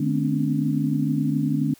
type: tone cluster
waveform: sine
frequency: 151.4 / 215.7 / 247.9 / 259.6 / 286.7 Hz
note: D#3 / A3 / B3 / C4 / D4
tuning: -47 / -34 / +7 / -13 / -42 cents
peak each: -24 / -27 / -32 / -26 / -26 dBFS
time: 0-1.74 s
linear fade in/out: 5 ms
effects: white hiss -54 dBFS RMS until 1.79 s